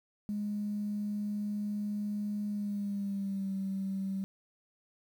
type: tone with pitch glide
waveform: sine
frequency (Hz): 207.2 to 193.32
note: G#3 to G3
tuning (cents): -4 to -24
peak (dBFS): -31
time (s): 0.29-4.24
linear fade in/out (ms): 0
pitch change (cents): -120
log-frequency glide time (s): 2.48-3.52
effects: tanh soft clip ceiling -27 dBFS + 10-bit